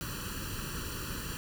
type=noise with comb filter; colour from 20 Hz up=pink; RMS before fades=-38 dBFS; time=0.01-1.37 s; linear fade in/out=0 ms; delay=0.69 ms; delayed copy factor=+0.95; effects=none